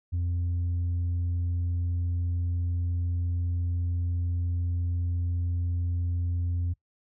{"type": "tone", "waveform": "sine", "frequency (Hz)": 87.1, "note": "F2", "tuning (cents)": -4, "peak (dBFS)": -23, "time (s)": [0.12, 6.74], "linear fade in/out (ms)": 20, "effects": ["noise-tail reverb RT60 0.1 s tail -21 dB re dry", "tanh soft clip ceiling -24 dBFS"]}